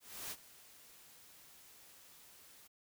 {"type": "noise with ADSR envelope", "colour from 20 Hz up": "white", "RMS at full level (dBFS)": -43, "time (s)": [0, 2.68], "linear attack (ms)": 310, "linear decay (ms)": 50, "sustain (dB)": -17, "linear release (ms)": 16, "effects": []}